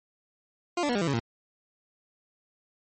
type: tone with pitch steps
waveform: 20% pulse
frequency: 351 / 291.8 / 242.5 / 201.6 / 167.57 / 139.29 / 115.79 Hz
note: F4 / D4 / B3 / G3 / E3 / C#3 / A#2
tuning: +9 / -11 / -31 / +49 / +29 / +9 / -11 cents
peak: -20 dBFS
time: 0.77-1.197 s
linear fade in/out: 5 ms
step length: 61 ms
effects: MP3 32 kbps